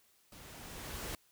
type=noise with level ramp; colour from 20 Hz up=pink; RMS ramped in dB=-54 to -40 dBFS; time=0.32-1.15 s; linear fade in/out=2 ms; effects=white hiss -69 dBFS RMS until 1.31 s